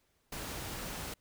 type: noise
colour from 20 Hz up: pink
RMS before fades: -41 dBFS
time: 0.32-1.14 s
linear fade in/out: 5 ms
effects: pink hiss -74 dBFS RMS until 1.2 s